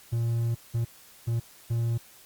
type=tone bursts at uneven times; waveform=triangle; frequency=116.54 Hz; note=A#2; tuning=in tune; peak=-22 dBFS; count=4; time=0.12-0.55 / 0.74-0.85 / 1.27-1.4 / 1.7-1.98 s; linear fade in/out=10 ms; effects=white hiss -53 dBFS RMS until 2.25 s + Opus 48 kbps